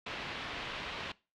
white low-pass noise, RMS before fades -41 dBFS, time 0.06-1.12 s, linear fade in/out 5 ms, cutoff 3400 Hz, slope 24 dB/octave, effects noise-tail reverb RT60 0.3 s tail -21 dB re dry

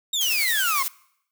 30% pulse exponential sweep, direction down, 3780 to 1039 Hz, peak -19 dBFS, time 0.13-0.83 s, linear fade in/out 5 ms
blue noise with tremolo, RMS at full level -26 dBFS, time 0.21-0.88 s, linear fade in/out 0 ms, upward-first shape triangle, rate 11 Hz, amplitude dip 35%
effects noise-tail reverb RT60 0.7 s tail -22 dB re dry

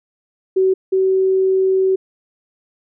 sine tone pair in turn, 378.2 / 379.7 Hz, F#4 / F#4, +38 / +45 cents, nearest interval unison, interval 7 cents, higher second, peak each -11 / -12 dBFS, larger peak first, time 0.56-0.74 / 0.92-1.96 s, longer second, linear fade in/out 10 ms, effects none

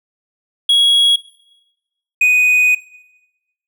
triangle tone pair in turn, 3322 / 2489 Hz, G#7 / D#7, 0 / 0 cents, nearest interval perfect fourth, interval 500 cents, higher first, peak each -7 dBFS, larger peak neither, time 0.69-1.16 / 2.21-2.75 s, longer second, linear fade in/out 5 ms, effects noise-tail reverb RT60 1.0 s tail -19 dB re dry

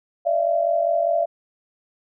sine tone cluster, 583 / 633 / 678 Hz, D5 / D#5 / E5, -13 / +30 / +49 cents, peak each -24 / -26 / -19 dBFS, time 0.25-1.26 s, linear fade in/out 20 ms, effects none

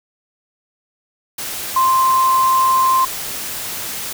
sine tone in noise, 1046.5 Hz, C6, in tune, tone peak -11 dBFS, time 1.76-3.05 s, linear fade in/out 5 ms, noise white, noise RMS -26 dBFS, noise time 1.38-4.13 s, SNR +12 dB, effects none

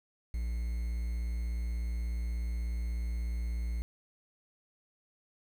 triangle tone with quantisation, 58.27 Hz, A#1, in tune, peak -29 dBFS, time 0.34-3.82 s, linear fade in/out 0 ms, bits 9, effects none

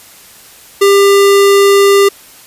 square tone, 398.5 Hz, G4, 28 cents sharp, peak -5 dBFS, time 0.81-2.09 s, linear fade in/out 10 ms, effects white hiss -38 dBFS RMS until 2.46 s + resampled to 32000 Hz

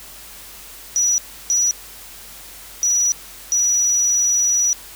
sine tone bursts at uneven times, 5860 Hz, F#8, 18 cents flat, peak -14 dBFS, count 4, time 0.96-1.18 / 1.5-1.71 / 2.83-3.12 / 3.52-4.73 s, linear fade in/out 0 ms, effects added 48 Hz sine -49 dBFS peak until 4.95 s + white hiss -39 dBFS RMS until 4.95 s

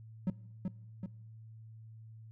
triangle tone with echo, 185 Hz, F#3, in tune, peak -26 dBFS, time 0.27-0.3 s, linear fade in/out 2 ms, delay 380 ms, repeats 2, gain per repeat -4 dB, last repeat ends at 1.06 s, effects noise-tail reverb RT60 1.0 s tail -21 dB re dry + added 111 Hz sine -49 dBFS peak until 2.31 s

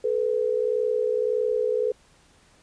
sine tone pair together, 432.2 / 493.9 Hz, A4 / B4, -31 / 0 cents, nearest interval major second, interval 231 cents, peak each -24 dBFS, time 0.04-1.92 s, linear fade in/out 5 ms, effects pink hiss -58 dBFS RMS until 2.62 s + resampled to 22050 Hz

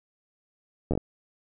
slowing click train, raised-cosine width 2 ms, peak -13 dBFS, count 5, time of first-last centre 0.91-0.976 s, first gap 11 ms, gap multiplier 1.28, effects none

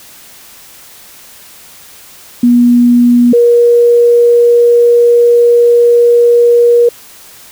sine tone pair in turn, 241.7 / 475.9 Hz, B3 / A#4, -37 / +36 cents, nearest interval octave, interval 1173 cents, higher second, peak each -3 dBFS, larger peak neither, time 2.43-3.33 / 3.33-6.89 s, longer second, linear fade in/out 5 ms, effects white hiss -36 dBFS RMS until 7.51 s

